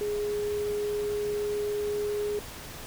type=tone in noise; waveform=sine; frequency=415.3 Hz; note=G#4; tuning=in tune; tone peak=-27 dBFS; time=0.01-2.39 s; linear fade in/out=0 ms; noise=pink; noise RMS=-42 dBFS; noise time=0-2.86 s; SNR=+12 dB; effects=none